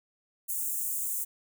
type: high-pass noise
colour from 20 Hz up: white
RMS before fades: -32 dBFS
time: 0.48-1.25 s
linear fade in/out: 20 ms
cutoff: 7100 Hz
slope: 48 dB/octave
effects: none